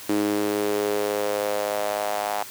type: tone with high-pass filter sweep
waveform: sawtooth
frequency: 103.5 Hz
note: G#2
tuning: 5 cents flat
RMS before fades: -25 dBFS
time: 0.09-2.43 s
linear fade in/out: 0 ms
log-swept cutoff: 310 to 760 Hz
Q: 4.1
effects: white hiss -40 dBFS RMS until 2.5 s + high-pass 60 Hz 12 dB/octave